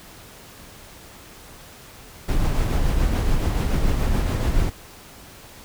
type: noise with tremolo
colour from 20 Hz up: brown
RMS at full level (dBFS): -18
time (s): 2.28-4.7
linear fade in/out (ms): 10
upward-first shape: triangle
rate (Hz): 7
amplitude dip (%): 40
effects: pink hiss -44 dBFS RMS until 5.64 s